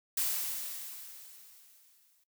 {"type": "noise with exponential decay", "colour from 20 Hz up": "blue", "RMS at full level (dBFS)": -30, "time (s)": [0.17, 2.24], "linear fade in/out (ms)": 5, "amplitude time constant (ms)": 450, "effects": ["noise-tail reverb RT60 0.1 s tail -17 dB re dry"]}